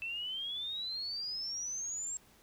sine exponential sweep, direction up, 2642 to 7600 Hz, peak -36 dBFS, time 0.02-2.17 s, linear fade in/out 0 ms, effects pink hiss -63 dBFS RMS until 2.42 s

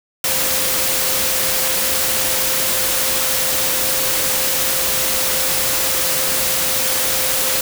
sine tone in noise, 523.3 Hz, C5, in tune, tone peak -29 dBFS, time 0.24-7.61 s, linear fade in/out 2 ms, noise white, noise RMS -18 dBFS, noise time 0.24-7.61 s, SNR -14 dB, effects none

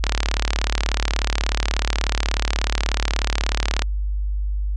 click train, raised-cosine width 0.2 ms, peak -3 dBFS, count 139, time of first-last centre 0.04-3.821 s, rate 36.5 Hz, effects added 50 Hz sine -20 dBFS peak until 4.76 s + resampled to 22050 Hz

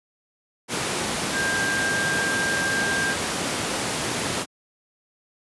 sine tone in noise, 1595 Hz, G6, 30 cents sharp, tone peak -23 dBFS, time 1.32-3.16 s, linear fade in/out 50 ms, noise pink, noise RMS -25 dBFS, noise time 0.68-4.46 s, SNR -1 dB, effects high-pass 150 Hz 12 dB/octave + resampled to 24000 Hz

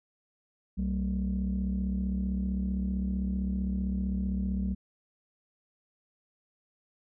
sine tone cluster, 63.8 / 191.6 / 227.1 Hz, C2 / G3 / A#3, -43 / -39 / -45 cents, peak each -30 / -29 / -37 dBFS, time 0.77-4.75 s, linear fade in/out 20 ms, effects tanh soft clip ceiling -22 dBFS

